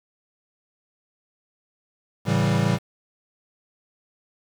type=chord; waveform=square; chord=A dominant seventh; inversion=none; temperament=equal with one note detuned; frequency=109.62 / 138.59 / 164.81 / 196 Hz; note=A2 / C#3 / E3 / G3; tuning=-6 / 0 / 0 / 0 cents; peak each=-25 dBFS; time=2.25-2.79 s; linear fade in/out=50 ms; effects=low-pass 7000 Hz 12 dB/octave + 7-bit